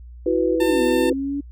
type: chord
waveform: sine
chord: E suspended second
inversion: none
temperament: just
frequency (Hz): 329.6 / 370.8 / 494.4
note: E4 / F#4 / B4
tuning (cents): 0 / +4 / +2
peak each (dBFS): -21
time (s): 0.26-1.13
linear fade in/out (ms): 5
type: linear two-way sweep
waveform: sine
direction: down then up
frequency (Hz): 390 to 250 to 285.9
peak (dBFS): -22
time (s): 0.54-1.41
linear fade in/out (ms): 10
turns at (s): 0.82
type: tone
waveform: 15% pulse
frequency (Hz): 897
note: A5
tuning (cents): +33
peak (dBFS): -20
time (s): 0.6-1.1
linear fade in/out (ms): 5
effects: added 60 Hz sine -37 dBFS peak until 1.51 s